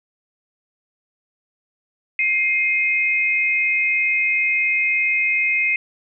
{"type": "tone pair together", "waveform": "sine", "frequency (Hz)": [2117, 2518], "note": ["C7", "D#7"], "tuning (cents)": [20, 20], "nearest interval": "minor third", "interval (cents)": 300, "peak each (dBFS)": -19, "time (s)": [2.19, 5.76], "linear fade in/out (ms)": 2, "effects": []}